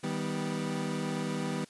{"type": "chord", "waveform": "30% pulse", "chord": "Eb augmented", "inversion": "none", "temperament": "equal with one note detuned", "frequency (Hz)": [157.37, 196, 246.9], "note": ["Eb3", "G3", "B3"], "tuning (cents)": [20, 0, 0], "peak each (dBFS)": -33, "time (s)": [0.03, 1.65], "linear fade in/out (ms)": 10, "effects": ["white hiss -59 dBFS RMS until 1.69 s", "resampled to 24000 Hz"]}